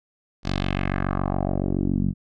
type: tone with low-pass filter sweep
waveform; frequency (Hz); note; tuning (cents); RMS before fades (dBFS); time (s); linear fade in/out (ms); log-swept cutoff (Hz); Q
10% pulse; 47.15; F#1; +33; -24; 0.43-2.14; 50; 5100 to 180; 2.2
effects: none